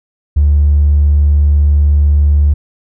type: tone with tanh clipping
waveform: triangle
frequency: 73 Hz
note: D2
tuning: 10 cents flat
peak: -5 dBFS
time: 0.36-2.54 s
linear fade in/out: 10 ms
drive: 1 dB
effects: none